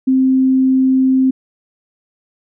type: tone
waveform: sine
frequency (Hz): 261.9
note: C4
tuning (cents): +2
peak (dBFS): -9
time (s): 0.07-1.31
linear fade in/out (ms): 10
effects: none